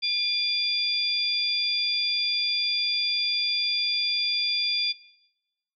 sine tone cluster, 2409 / 3478 / 4778 Hz, D7 / A7 / D8, +43 / -21 / +29 cents, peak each -30 / -28 / -26 dBFS, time 0.02-4.93 s, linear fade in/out 20 ms, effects noise-tail reverb RT60 0.9 s tail -18 dB re dry

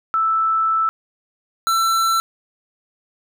sine / square tone pair in turn, 1318.5 / 1340 Hz, E6 / E6, 0 / +28 cents, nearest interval unison, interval 28 cents, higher second, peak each -15 / -16 dBFS, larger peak first, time 0.14-0.89 / 1.67-2.2 s, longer first, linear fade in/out 0 ms, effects none

